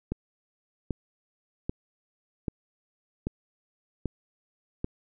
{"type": "click train", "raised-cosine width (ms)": 3, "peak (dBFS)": -16, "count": 7, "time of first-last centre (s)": [0.12, 4.844], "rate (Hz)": 1.27, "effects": []}